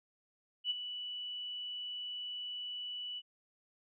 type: tone with ADSR envelope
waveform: sine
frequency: 2960 Hz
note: F#7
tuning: in tune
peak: -29 dBFS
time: 0.64-3.22 s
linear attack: 63 ms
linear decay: 23 ms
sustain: -10 dB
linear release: 43 ms
effects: none